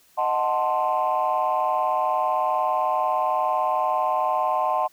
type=chord; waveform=sine; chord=D# diminished seventh; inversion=none; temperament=equal; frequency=622.3 / 740 / 880 / 1046.5 Hz; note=D#5 / F#5 / A5 / C6; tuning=0 / 0 / 0 / 0 cents; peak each=-26 / -24 / -25 / -24 dBFS; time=0.17-4.88 s; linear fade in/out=20 ms; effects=tanh soft clip ceiling -13 dBFS + white hiss -58 dBFS RMS until 4.92 s